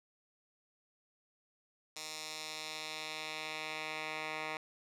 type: tone with band-pass filter sweep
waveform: 10% pulse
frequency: 155.7 Hz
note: D#3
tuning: 2 cents sharp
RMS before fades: -42 dBFS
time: 1.96-4.57 s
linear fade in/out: 2 ms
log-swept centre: 5700 to 1900 Hz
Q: 1.2
effects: none